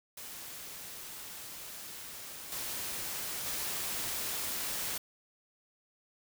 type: noise with level steps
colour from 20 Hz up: white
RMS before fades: -45 / -38 / -36 dBFS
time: 0.17-4.98 s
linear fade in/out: 5 ms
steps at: 2.52 / 3.46 s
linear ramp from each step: 2 ms
effects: none